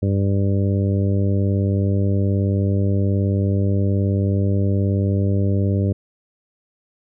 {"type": "harmonic tone", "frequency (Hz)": 98.8, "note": "G2", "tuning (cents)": 14, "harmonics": [1, 2, 3, 4, 5, 6], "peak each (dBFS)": [-17, -23, -27, -29, -31, -33], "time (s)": [0.02, 5.93], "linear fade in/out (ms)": 10, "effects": []}